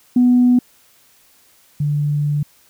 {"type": "tone pair in turn", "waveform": "sine", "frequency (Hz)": [246.9, 146.81], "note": ["B3", "D3"], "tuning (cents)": [0, 0], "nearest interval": "major sixth", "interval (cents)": 900, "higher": "first", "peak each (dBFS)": [-8, -15], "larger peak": "first", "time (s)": [[0.16, 0.59], [1.8, 2.43]], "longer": "second", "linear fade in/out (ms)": 5, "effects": ["tanh soft clip ceiling -5 dBFS", "white hiss -53 dBFS RMS until 2.69 s"]}